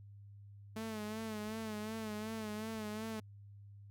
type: tone with vibrato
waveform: sawtooth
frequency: 216.8 Hz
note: A3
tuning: 25 cents flat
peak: -36 dBFS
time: 0.76-3.2 s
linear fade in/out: 5 ms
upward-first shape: sine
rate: 2.7 Hz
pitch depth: 54 cents each way
effects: added 101 Hz sine -52 dBFS peak until 3.9 s + Opus 48 kbps